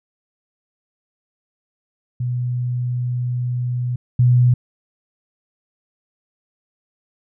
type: tone pair in turn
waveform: sine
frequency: 123.47 / 123.47 Hz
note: B2 / B2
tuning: 0 / 0 cents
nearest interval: unison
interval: 0 cents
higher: neither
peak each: -19 / -10 dBFS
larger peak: second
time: 2.2-3.96 / 4.19-4.54 s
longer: first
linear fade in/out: 5 ms
effects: none